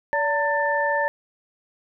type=tone cluster; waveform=sine; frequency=575 / 908 / 1774 Hz; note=D5 / A#5 / A6; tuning=-37 / -46 / +14 cents; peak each=-24 dBFS; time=0.13-1.08 s; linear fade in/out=0 ms; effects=none